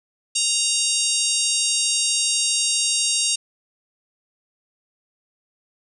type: harmonic tone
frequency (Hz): 932.3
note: A#5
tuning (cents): 0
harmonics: 3 / 4 / 5 / 6 / 7 / 8 / 9 / 10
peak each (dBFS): -27 / -27 / -27 / -27 / -27 / -27 / -27 / -27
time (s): 0.35-3.36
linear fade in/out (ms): 10
effects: none